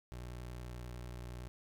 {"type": "tone with vibrato", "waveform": "25% pulse", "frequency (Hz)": 60.8, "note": "B1", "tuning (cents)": -26, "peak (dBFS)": -40, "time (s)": [0.12, 1.48], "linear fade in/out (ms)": 0, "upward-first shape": "square", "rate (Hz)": 11, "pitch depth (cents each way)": 16, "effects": []}